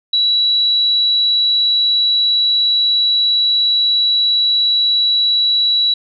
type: tone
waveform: sine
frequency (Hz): 3919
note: B7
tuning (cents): -14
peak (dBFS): -11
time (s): 0.13-5.94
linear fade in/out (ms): 5
effects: none